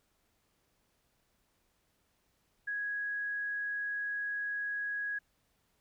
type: tone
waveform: sine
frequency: 1661.2 Hz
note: G#6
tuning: in tune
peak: -33 dBFS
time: 2.67-5.19 s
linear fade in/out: 10 ms
effects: pink hiss -75 dBFS RMS until 5.8 s